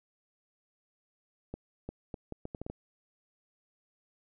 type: accelerating click train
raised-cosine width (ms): 2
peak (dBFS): -25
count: 9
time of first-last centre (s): 1.54-2.7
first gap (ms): 350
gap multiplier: 0.72
effects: none